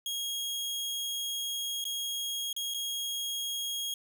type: tone with dropouts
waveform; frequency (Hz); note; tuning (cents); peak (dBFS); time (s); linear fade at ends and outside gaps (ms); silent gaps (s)
sawtooth; 3278; G#7; -23; -29; 0.06-3.94; 2; 1.842-1.852 / 2.529-2.564 / 2.739-2.744
effects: none